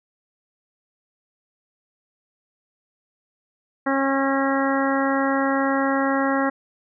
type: harmonic tone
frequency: 272.2 Hz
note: C#4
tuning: 31 cents flat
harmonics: 1 / 2 / 3 / 4 / 5 / 6 / 7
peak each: -22 / -25 / -27 / -28 / -29 / -30 / -30 dBFS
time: 3.86-6.5 s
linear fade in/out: 10 ms
effects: none